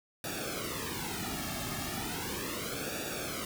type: noise with flanger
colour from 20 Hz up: pink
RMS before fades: -37 dBFS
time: 0.24-3.45 s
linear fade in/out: 2 ms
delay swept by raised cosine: 0.96 to 2.06 ms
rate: 0.36 Hz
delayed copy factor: -0.95
effects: none